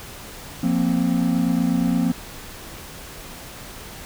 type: chord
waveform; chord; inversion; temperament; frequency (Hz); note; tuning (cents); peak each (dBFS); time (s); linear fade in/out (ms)
triangle; F suspended fourth; none; equal; 174.61 / 233.1 / 261.6; F3 / Bb3 / C4; 0 / 0 / 0; -20; 0.63-2.12; 5
effects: pink hiss -38 dBFS RMS until 4.05 s